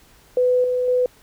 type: tone with level steps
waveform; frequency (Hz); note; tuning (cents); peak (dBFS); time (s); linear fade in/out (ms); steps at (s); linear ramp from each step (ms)
sine; 499.7; B4; +20; -14 / -18 / -15; 0.37-1.06; 2; 0.64 / 0.88; 2
effects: pink hiss -52 dBFS RMS until 1.22 s